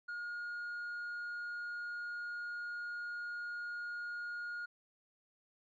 sine tone with tanh clipping, 1430 Hz, F6, 41 cents sharp, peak -40 dBFS, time 0.08-4.66 s, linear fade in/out 10 ms, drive 2 dB, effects none

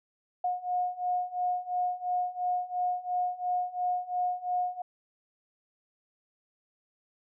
sine beating tone pair, 720 / 722.9 Hz, F#5 / F#5, -47 / -40 cents, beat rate 2.9 Hz, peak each -32 / -30 dBFS, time 0.44-4.82 s, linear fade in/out 5 ms, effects none

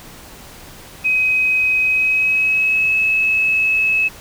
sine tone with pitch glide, 2526 to 2584 Hz, D#7 to E7, +26 to -35 cents, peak -13 dBFS, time 1.04-4.09 s, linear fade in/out 20 ms, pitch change +39 cents, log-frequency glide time 1.83-2.97 s, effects pink hiss -39 dBFS RMS until 4.2 s

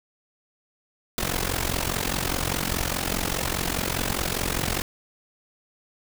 pink noise with amplitude modulation, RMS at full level -23 dBFS, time 1.18-4.82 s, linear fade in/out 0 ms, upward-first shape sine, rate 44.9 Hz, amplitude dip 85%, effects none

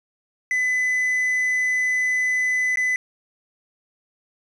triangle tone with dropouts, 2007 Hz, B6, 27 cents sharp, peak -17 dBFS, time 0.51-2.96 s, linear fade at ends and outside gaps 1 ms, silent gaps 2.758-2.772 s, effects resampled to 22050 Hz + 8-bit

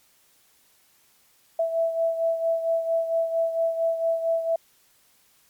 sine beating tone pair, 659.3 / 663.7 Hz, E5 / E5, 0 / +12 cents, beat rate 4.4 Hz, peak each -22 / -29 dBFS, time 1.59-4.56 s, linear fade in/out 5 ms, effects white hiss -61 dBFS RMS until 5.49 s + MP3 96 kbps

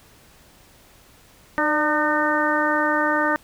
harmonic tone with a mistuned harmonic, 303.7 Hz, D#4, 42 cents flat, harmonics 1 / 2 / 3 / 4 / 5 / 6, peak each -25 / -25 / -25 / -25 / -25 / -25 dBFS, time 1.58-3.36 s, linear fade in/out 0 ms, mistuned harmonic 2, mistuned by -38 cents, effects pink hiss -52 dBFS RMS until 3.43 s

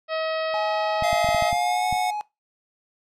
harmonic tone, 638 Hz, D#5, 43 cents sharp, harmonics 1 / 2 / 3 / 4 / 5 / 6 / 7 / 8, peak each -25 / -31 / -35 / -37 / -39 / -41 / -42 / -43 dBFS, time 0.08-1.53 s, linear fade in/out 50 ms
triangle tone, 840 Hz, G#5, 19 cents sharp, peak -24 dBFS, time 0.54-2.21 s, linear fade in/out 0 ms
clicks, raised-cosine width 5 ms, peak -20 dBFS, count 8, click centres 1.024 / 1.13 / 1.245 / 1.289 / 1.347 / 1.424 / 1.529 / 1.927 s
square tone with pitch glide, 692 to 731.9 Hz, F5 to F#5, -16 to -19 cents, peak -23 dBFS, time 1.03-2.11 s, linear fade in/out 10 ms, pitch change +97 cents, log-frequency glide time 1.4-1.85 s
effects noise-tail reverb RT60 0.2 s tail -19 dB re dry + low-pass 11000 Hz 12 dB/octave

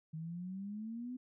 sine exponential sweep, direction up, 155.56 to 256.2 Hz, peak -40 dBFS, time 0.13-1.17 s, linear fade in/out 10 ms, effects none

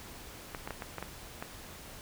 clicks, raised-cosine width 0.5 ms, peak -22 dBFS, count 7, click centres 0.548 / 0.675 / 0.707 / 0.822 / 0.983 / 1.026 / 1.425 s, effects pink hiss -48 dBFS RMS until 2.01 s

